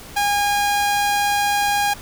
sawtooth tone, 816 Hz, G#5, 31 cents flat, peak -13 dBFS, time 0.16-1.94 s, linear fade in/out 10 ms, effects added 60 Hz sine -48 dBFS peak until 2.01 s + pink hiss -39 dBFS RMS until 2.01 s

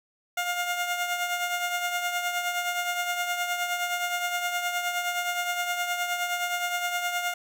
15% pulse tone with tremolo, 708 Hz, F5, 23 cents sharp, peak -18 dBFS, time 0.37-7.34 s, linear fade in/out 5 ms, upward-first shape triangle, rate 9.6 Hz, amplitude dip 55%, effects none

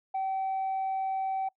sine tone, 768 Hz, G5, 36 cents flat, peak -26 dBFS, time 0.14-1.49 s, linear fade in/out 10 ms, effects noise-tail reverb RT60 0.1 s tail -24 dB re dry + tanh soft clip ceiling -26 dBFS

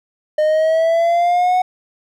triangle exponential sweep, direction up, 609 to 740 Hz, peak -10 dBFS, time 0.38-1.62 s, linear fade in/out 5 ms, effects none

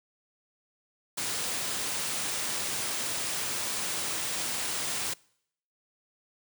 white band-stop noise, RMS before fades -32 dBFS, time 1.17-5.14 s, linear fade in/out 10 ms, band 11000 to 16000 Hz, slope 96 dB/octave, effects noise-tail reverb RT60 0.7 s tail -25 dB re dry + high-pass 80 Hz 12 dB/octave

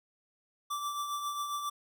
square tone with tremolo, 1167 Hz, D6, 11 cents flat, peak -32 dBFS, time 0.7-1.7 s, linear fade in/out 10 ms, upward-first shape triangle, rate 7.4 Hz, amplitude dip 50%, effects none

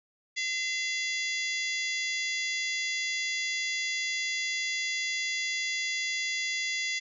harmonic tone, 683 Hz, F5, 39 cents flat, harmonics 3 / 4 / 5 / 6 / 7 / 8 / 9 / 10, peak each -31 / -41 / -37 / -44 / -38 / -49 / -40 / -42 dBFS, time 0.36-7 s, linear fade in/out 20 ms, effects none

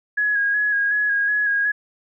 sine tone with vibrato, 1661.2 Hz, G#6, in tune, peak -17 dBFS, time 0.17-1.72 s, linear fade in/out 10 ms, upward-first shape square, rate 2.7 Hz, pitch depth 24 cents each way, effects none

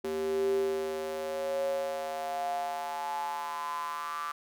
square tone with high-pass filter sweep, 78.3 Hz, D#2, 11 cents sharp, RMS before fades -33 dBFS, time 0.04-4.32 s, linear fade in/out 5 ms, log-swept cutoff 340 to 1200 Hz, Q 9.1, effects none

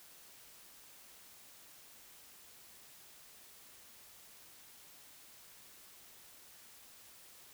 silence, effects white hiss -58 dBFS RMS until 7.53 s

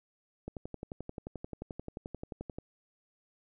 click train, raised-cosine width 2 ms, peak -26 dBFS, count 25, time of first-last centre 0.48-2.585 s, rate 11.4 Hz, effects none

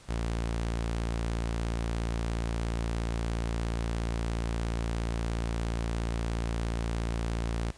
sawtooth tone, 57 Hz, A#1, 38 cents flat, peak -25 dBFS, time 0.08-7.72 s, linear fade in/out 20 ms, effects pink hiss -54 dBFS RMS until 7.77 s + resampled to 22050 Hz

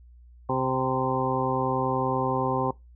harmonic tone with a mistuned harmonic, 130.5 Hz, C3, 4 cents flat, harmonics 1 / 2 / 3 / 4 / 6 / 7 / 8, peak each -31 / -31 / -31 / -31 / -31 / -31 / -31 dBFS, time 0.49-2.71 s, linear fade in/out 5 ms, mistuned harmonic 8, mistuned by -16 cents, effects noise-tail reverb RT60 0.2 s tail -21 dB re dry + added 60 Hz sine -48 dBFS peak until 2.95 s

